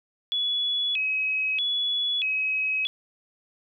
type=tone with vibrato; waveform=sine; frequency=2944 Hz; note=F#7; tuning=9 cents flat; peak=-23 dBFS; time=0.32-2.87 s; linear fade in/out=0 ms; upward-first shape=square; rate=0.79 Hz; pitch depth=250 cents each way; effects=none